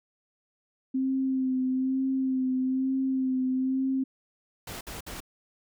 sine tone with vibrato, 261.6 Hz, C4, in tune, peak -24 dBFS, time 0.94-4.04 s, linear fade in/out 10 ms, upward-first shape sine, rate 1.1 Hz, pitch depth 26 cents each way
pink noise bursts, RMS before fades -39 dBFS, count 3, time 4.67-5.204 s, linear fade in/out 5 ms, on 140 ms, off 57 ms
effects none

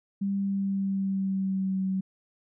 sine tone with pitch glide, 197.7 to 189.98 Hz, G3 to F#3, +15 to +46 cents, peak -25 dBFS, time 0.21-2.01 s, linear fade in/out 10 ms, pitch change -69 cents, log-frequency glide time 0.36-1.82 s, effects none

